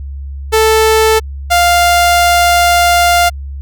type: tone pair in turn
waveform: sawtooth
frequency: 440 / 698.5 Hz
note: A4 / F5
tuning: 0 / 0 cents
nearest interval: minor sixth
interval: 800 cents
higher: second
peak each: -3 dBFS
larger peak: neither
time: 0.52-1.2 / 1.5-3.3 s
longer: second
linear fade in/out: 20 ms
effects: added 69 Hz sine -21 dBFS peak until 3.61 s